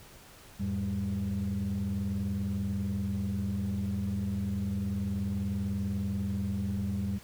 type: tone cluster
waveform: sine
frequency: 86.4 / 106.7 / 198.2 Hz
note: F2 / G#2 / G3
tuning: -18 / +47 / +19 cents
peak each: -33 / -34 / -30 dBFS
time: 0.59-7.19 s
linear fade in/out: 20 ms
effects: tanh soft clip ceiling -25 dBFS + pink hiss -53 dBFS RMS until 7.23 s